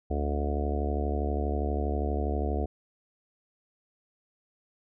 harmonic tone, 72.4 Hz, D2, 24 cents flat, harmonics 1 / 3 / 4 / 5 / 6 / 7 / 8 / 9 / 10, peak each -28 / -37 / -37 / -38 / -36 / -42 / -42 / -40 / -38 dBFS, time 0.1-2.66 s, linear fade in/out 10 ms, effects none

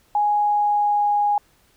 sine tone with pitch glide, 830.6 to 824.9 Hz, G#5 to G#5, 0 to -12 cents, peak -16 dBFS, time 0.15-1.38 s, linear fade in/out 2 ms, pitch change -12 cents, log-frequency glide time 0.35-1.11 s, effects pink hiss -59 dBFS RMS until 1.76 s

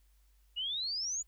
sine exponential sweep, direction up, 2831 to 7040 Hz, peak -33 dBFS, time 0.56-1.23 s, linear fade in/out 20 ms, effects added 50 Hz sine -63 dBFS peak until 1.27 s + white hiss -75 dBFS RMS until 1.27 s

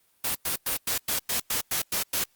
white noise bursts, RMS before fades -27 dBFS, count 10, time 0.24-2.24 s, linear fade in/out 5 ms, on 110 ms, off 100 ms, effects white hiss -66 dBFS RMS until 2.35 s + Opus 32 kbps

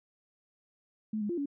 sine tone with pitch steps, 215.9 / 207.5 / 346.6 / 283.5 Hz, A3 / G#3 / F4 / C#4, -33 / -1 / -13 / +39 cents, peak -30 dBFS, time 1.13-1.458 s, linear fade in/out 5 ms, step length 82 ms, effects none

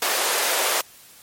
pink high-pass noise, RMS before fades -22 dBFS, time 0.02-0.81 s, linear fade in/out 2 ms, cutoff 440 Hz, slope 24 dB/octave, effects white hiss -48 dBFS RMS until 1.22 s + MP3 64 kbps

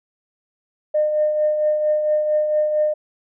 sine tone with tremolo, 607 Hz, D#5, 43 cents flat, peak -13 dBFS, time 0.94-2.94 s, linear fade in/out 10 ms, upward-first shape triangle, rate 4.4 Hz, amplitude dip 50%, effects tanh soft clip ceiling -9 dBFS

